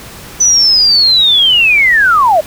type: linear sweep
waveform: sine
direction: down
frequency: 6030 to 580 Hz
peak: -5 dBFS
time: 0.4-2.41 s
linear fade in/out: 10 ms
effects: pink hiss -31 dBFS RMS until 2.46 s